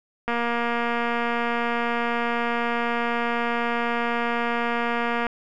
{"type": "click train", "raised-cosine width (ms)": 0.5, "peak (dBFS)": -11, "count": 1178, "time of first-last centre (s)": [0.28, 5.267], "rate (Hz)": 236, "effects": []}